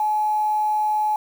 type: tone with quantisation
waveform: sine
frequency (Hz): 851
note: G#5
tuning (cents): +42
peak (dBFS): -18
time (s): 0-1.16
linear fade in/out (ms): 2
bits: 7
effects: none